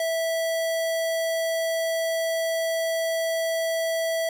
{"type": "tone", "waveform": "square", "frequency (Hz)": 656, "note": "E5", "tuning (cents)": -9, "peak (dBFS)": -24, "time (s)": [0, 4.29], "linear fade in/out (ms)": 2, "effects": []}